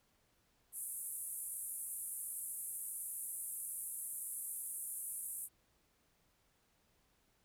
white band-pass noise, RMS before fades -44 dBFS, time 0.72-5.49 s, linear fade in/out 50 ms, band 9000 to 12000 Hz, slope 48 dB/octave, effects pink hiss -75 dBFS RMS until 7.44 s

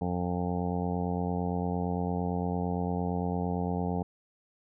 harmonic tone, 88.8 Hz, F2, 29 cents sharp, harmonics 1 / 2 / 3 / 4 / 5 / 6 / 7 / 8 / 9 / 10, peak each -35 / -31 / -37 / -45 / -37 / -43 / -47 / -40 / -39 / -46 dBFS, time 0.01-4.03 s, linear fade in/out 5 ms, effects none

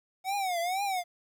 square tone with vibrato, 740 Hz, F#5, in tune, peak -29 dBFS, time 0.24-1.04 s, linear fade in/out 50 ms, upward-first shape triangle, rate 2.1 Hz, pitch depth 180 cents each way, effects 11-bit

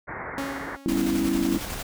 white low-pass noise, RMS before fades -35 dBFS, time 0.07-0.77 s, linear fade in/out 20 ms, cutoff 2100 Hz, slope 96 dB/octave
sawtooth tone with exponential decay, 275.6 Hz, C#4, 10 cents flat, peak -23 dBFS, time 0.38-1.4 s, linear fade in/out 0 ms, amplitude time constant 220 ms
sine chord, C# half-diminished seventh, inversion second, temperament equal, 196 / 246.9 / 277.2 / 329.6 Hz, G3 / B3 / C#4 / E4, 0 / 0 / 0 / 0 cents, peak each -29 / -29 / -26 / -25 dBFS, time 0.86-1.58 s, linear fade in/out 0 ms
pink noise with tremolo, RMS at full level -32 dBFS, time 0.88-1.83 s, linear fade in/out 10 ms, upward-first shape square, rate 11 Hz, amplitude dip 30%
effects none

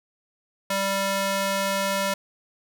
square tone with high-pass filter, 196 Hz, G3, in tune, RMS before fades -25 dBFS, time 0.7-2.14 s, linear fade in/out 5 ms, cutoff 510 Hz, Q 0.69, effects none

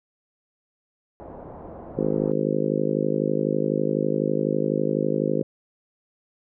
white low-pass noise, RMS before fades -40 dBFS, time 1.2-2.32 s, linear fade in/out 0 ms, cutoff 780 Hz, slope 24 dB/octave
harmonic tone, 52 Hz, G#1, 3 cents sharp, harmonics 3 / 4 / 5 / 6 / 7 / 8 / 9 / 10, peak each -29 / -29 / -29 / -29 / -29 / -29 / -29 / -29 dBFS, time 1.97-5.43 s, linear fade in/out 5 ms
effects none

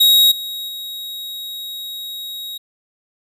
45% pulse tone with level steps, 3794 Hz, A#7, 30 cents sharp, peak -9 / -25 / -27 dBFS, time 0-2.58 s, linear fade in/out 10 ms, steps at 0.31 / 0.68 s, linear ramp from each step 10 ms, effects none

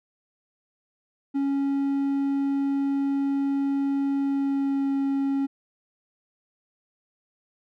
triangle tone with pitch glide, 277.2 to 274.8 Hz, C#4 to C#4, 0 to -15 cents, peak -20 dBFS, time 1.34-5.47 s, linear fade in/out 20 ms, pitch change -15 cents, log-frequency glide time 4.19-4.95 s, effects none

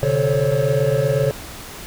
triangle tone cluster, 128.1 / 145.7 / 435.2 / 536 / 564 Hz, C3 / D3 / A4 / C5 / C#5, -36 / -13 / -19 / +42 / +30 cents, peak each -20 dBFS, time 0.03-1.31 s, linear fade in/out 0 ms, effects pink hiss -35 dBFS RMS until 1.86 s

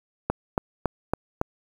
click train, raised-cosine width 1 ms, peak -8 dBFS, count 5, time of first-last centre 0.3-1.414 s, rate 3.59 Hz, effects 7-bit

